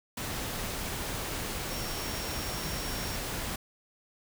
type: tone in noise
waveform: sine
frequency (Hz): 5550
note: F8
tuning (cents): -12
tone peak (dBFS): -42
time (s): 1.7-3.16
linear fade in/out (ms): 5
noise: pink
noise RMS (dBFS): -35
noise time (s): 0.17-3.56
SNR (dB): -10
effects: none